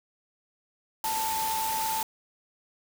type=tone in noise; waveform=sine; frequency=885 Hz; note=A5; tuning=10 cents sharp; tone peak=-28 dBFS; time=1.04-2.03 s; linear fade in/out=2 ms; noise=white; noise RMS=-33 dBFS; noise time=1.04-2.03 s; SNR=+2 dB; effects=none